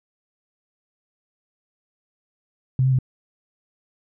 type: tone with pitch steps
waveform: sine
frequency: 129.9 / 131.9 / 128.7 Hz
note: C3 / C3 / C3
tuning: -12 / +14 / -28 cents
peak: -15 dBFS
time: 2.79-2.988 s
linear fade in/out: 2 ms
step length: 66 ms
effects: none